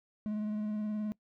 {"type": "tone with vibrato", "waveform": "triangle", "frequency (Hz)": 212, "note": "G#3", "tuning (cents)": 36, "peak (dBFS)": -30, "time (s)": [0.26, 1.12], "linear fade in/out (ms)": 0, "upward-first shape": "square", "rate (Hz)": 19, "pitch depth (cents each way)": 17, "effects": ["noise-tail reverb RT60 0.1 s tail -22 dB re dry"]}